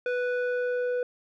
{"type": "tone with low-pass filter sweep", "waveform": "square", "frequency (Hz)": 493.9, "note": "B4", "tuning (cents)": 0, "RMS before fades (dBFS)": -28, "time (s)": [0.06, 1.03], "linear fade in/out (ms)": 2, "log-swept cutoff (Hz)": [2000, 1000], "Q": 1.5, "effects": []}